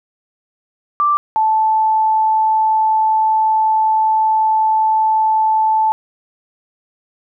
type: tone pair in turn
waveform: sine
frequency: 1174.7 / 874.7 Hz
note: D6 / A5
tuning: 0 / -10 cents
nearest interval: perfect fourth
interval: 510 cents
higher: first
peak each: -11 dBFS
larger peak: neither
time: 1-1.17 / 1.36-5.92 s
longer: second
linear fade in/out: 0 ms
effects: none